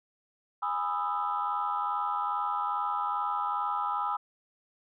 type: chord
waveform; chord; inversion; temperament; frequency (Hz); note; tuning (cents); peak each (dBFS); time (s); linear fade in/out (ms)
sine; E major seventh; first; just; 824.1 / 988.9 / 1236.1 / 1318.5; G#5 / B5 / D#6 / E6; -14 / +2 / -12 / 0; -33; 0.62-4.17; 10
effects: tanh soft clip ceiling -19 dBFS